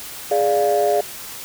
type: chord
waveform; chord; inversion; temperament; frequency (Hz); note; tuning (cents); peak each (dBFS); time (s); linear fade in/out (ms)
sine; D diminished; second; equal; 415.3 / 587.3 / 698.5; Ab4 / D5 / F5; 0 / 0 / 0; -18; 0.31-1.01; 5
effects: tanh soft clip ceiling -9 dBFS + white hiss -34 dBFS RMS until 1.44 s